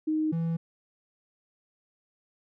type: tone pair in turn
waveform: sine / triangle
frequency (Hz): 311.1 / 165.47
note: D#4 / E3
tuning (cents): 0 / +7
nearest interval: major seventh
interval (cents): 1093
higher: first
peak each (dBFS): -24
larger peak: neither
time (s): 0.07-0.32 / 0.32-0.57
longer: neither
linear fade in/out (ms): 10
effects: none